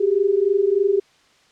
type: tone pair together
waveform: sine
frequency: 382.1 / 405.4 Hz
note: G4 / G#4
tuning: -44 / -42 cents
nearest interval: minor second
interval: 102 cents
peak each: -19 / -17 dBFS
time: 0-1 s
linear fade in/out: 10 ms
effects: white hiss -56 dBFS RMS until 1.51 s + low-pass 5000 Hz 12 dB/octave